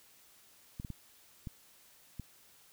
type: clicks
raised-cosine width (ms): 5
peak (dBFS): -28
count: 5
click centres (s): 0.799 / 0.848 / 0.903 / 1.472 / 2.197
effects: white hiss -62 dBFS RMS until 2.72 s